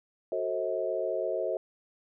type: chord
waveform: sine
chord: F# diminished seventh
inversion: none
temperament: just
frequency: 370 / 444 / 532.8 / 639.4 Hz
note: F#4 / A4 / C5 / Eb5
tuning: 0 / +16 / +31 / +47 cents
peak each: -35 / -35 / -33 / -32 dBFS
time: 0.32-1.57 s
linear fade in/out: 2 ms
effects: none